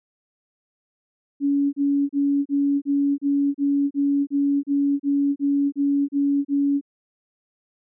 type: tone bursts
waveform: sine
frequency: 282.2 Hz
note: C#4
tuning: 31 cents sharp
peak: -17 dBFS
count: 15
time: 1.4-6.812 s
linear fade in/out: 50 ms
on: 330 ms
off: 33 ms
effects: none